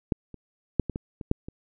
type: clicks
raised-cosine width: 3 ms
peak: -10 / -28 / -7 / -17 / -18 / -23 / -8 / -24 dBFS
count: 8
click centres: 0.122 / 0.343 / 0.797 / 0.897 / 0.959 / 1.212 / 1.314 / 1.485 s
effects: none